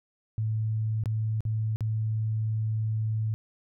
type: tone with dropouts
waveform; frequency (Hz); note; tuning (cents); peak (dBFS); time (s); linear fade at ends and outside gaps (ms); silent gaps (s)
sine; 109.6; A2; -6; -25; 0.38-3.34; 0; 1.037-1.058 / 1.406-1.452 / 1.76-1.807
effects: none